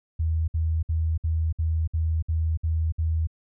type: tone bursts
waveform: sine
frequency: 80.5 Hz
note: E2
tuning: 41 cents flat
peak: -21 dBFS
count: 9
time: 0.19-3.272 s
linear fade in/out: 10 ms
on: 290 ms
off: 59 ms
effects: none